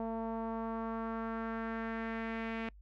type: tone with low-pass filter sweep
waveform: sawtooth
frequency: 225.8 Hz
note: A3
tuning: 45 cents sharp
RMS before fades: -38 dBFS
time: 0-2.69 s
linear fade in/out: 2 ms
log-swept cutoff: 800 to 2400 Hz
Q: 2.3
effects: noise-tail reverb RT60 0.1 s tail -26 dB re dry + added 50 Hz sine -53 dBFS peak until 2.81 s